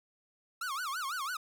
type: tone with vibrato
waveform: 45% pulse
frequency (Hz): 1267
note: D#6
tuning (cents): +31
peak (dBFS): -34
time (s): 0.61-1.37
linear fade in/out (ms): 5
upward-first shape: sine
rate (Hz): 6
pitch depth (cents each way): 300
effects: none